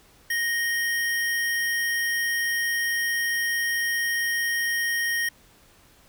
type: tone pair together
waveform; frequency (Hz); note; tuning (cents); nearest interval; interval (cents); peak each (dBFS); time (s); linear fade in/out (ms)
square; 1864.7 / 3136; A#6 / G7; 0 / 0; major sixth; 900; -24 / -36; 0.3-5.29; 5
effects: pink hiss -56 dBFS RMS until 6.08 s